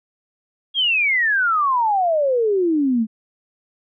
sine exponential sweep, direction down, 3322 to 212.9 Hz, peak -15 dBFS, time 0.74-3.07 s, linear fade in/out 50 ms, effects none

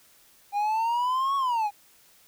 triangle exponential two-way sweep, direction up then down, 804 to 1119 to 804 Hz, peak -21 dBFS, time 0.52-1.71 s, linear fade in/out 50 ms, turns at 1.36 s, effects white hiss -58 dBFS RMS until 2.27 s

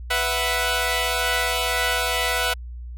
10% pulse chord, B suspended fourth, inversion none, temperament equal, 493.9 / 659.3 / 740 Hz, B4 / E5 / F#5, 0 / 0 / 0 cents, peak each -17 dBFS, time 0.1-2.54 s, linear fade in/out 10 ms, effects added 60 Hz sine -32 dBFS peak until 2.97 s

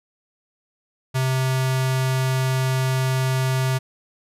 square tone with notch filter, 130.81 Hz, C3, in tune, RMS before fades -21 dBFS, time 1.14-3.79 s, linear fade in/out 20 ms, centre 270 Hz, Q 0.65, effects resampled to 32000 Hz

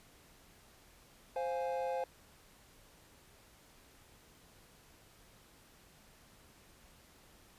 triangle chord, F minor, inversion second, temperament equal, 523.3 / 698.5 / 830.6 Hz, C5 / F5 / Ab5, 0 / 0 / 0 cents, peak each -34 / -39 / -38 dBFS, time 1.36-2.04 s, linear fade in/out 2 ms, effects pink hiss -62 dBFS RMS until 7.58 s + resampled to 32000 Hz

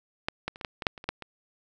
clicks, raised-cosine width 0.3 ms, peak -11 / -14 / -28 / -22 / -15 / -18 / -6 / -27 / -26 / -11 / -23 dBFS, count 11, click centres 0.285 / 0.48 / 0.559 / 0.612 / 0.648 / 0.822 / 0.868 / 0.978 / 1.041 / 1.09 / 1.223 s, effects none

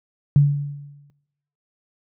sine tone with exponential decay, 143.5 Hz, D3, 40 cents flat, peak -8 dBFS, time 0.36-1.1 s, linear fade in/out 0 ms, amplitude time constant 160 ms, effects noise-tail reverb RT60 1.0 s tail -21 dB re dry + high-pass 60 Hz 12 dB/octave

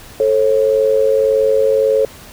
sine tone pair together, 440 / 541.8 Hz, A4 / C#5, 0 / -40 cents, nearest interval major third, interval 360 cents, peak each -13 dBFS, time 0.2-2.05 s, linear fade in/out 2 ms, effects pink hiss -38 dBFS RMS until 2.32 s

